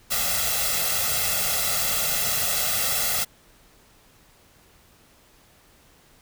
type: noise with comb filter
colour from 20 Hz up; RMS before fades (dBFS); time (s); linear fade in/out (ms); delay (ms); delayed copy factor
white; -24; 0.1-3.25; 20; 1.5; +1
effects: pink hiss -56 dBFS RMS until 6.21 s